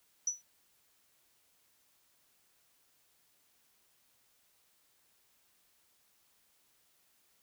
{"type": "tone with exponential decay", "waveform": "sine", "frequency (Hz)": 5920, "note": "F#8", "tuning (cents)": 0, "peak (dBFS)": -26, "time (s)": [0.27, 0.42], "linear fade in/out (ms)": 5, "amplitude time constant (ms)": 32, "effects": ["white hiss -71 dBFS RMS until 7.42 s"]}